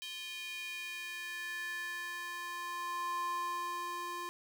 square tone with high-pass filter sweep, 349.2 Hz, F4, in tune, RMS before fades -40 dBFS, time 0.02-4.29 s, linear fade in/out 0 ms, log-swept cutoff 3000 to 730 Hz, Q 3.9, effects none

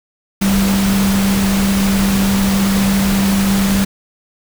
sine tone in noise, 196 Hz, G3, in tune, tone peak -12 dBFS, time 0.41-3.85 s, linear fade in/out 10 ms, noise pink, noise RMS -20 dBFS, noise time 0.41-3.85 s, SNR +5 dB, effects none

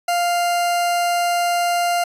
40% pulse tone, 698.5 Hz, F5, in tune, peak -16 dBFS, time 0.08-2.04 s, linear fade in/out 5 ms, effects resampled to 32000 Hz

